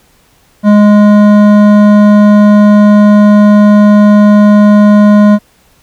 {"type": "tone with hard clipping", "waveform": "sine", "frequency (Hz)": 207.7, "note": "G#3", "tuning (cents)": 0, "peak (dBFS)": -3, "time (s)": [0.63, 5.39], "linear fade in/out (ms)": 50, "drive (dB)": 12, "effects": ["pink hiss -48 dBFS RMS until 5.82 s"]}